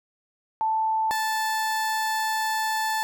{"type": "tone pair in turn", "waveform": ["sine", "30% pulse"], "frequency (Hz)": [881, 877.1], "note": ["A5", "A5"], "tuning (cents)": [2, -6], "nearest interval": "unison", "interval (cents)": 8, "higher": "first", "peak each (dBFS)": -21, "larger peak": "neither", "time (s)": [[0.61, 1.11], [1.11, 3.03]], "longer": "second", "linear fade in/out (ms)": 0, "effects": []}